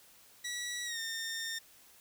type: tone with pitch glide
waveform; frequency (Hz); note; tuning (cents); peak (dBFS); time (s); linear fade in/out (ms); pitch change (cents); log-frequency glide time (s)
15% pulse; 1938 to 1818.7; B6 to A#6; -33 to -43; -30; 0.44-1.59; 10; -110; 0.84-0.99
effects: white hiss -60 dBFS RMS until 2 s